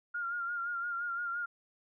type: tone with vibrato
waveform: sine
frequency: 1403 Hz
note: F6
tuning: 8 cents sharp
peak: -33 dBFS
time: 0.14-1.46 s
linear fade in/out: 10 ms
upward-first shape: sine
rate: 5.8 Hz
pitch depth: 40 cents each way
effects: none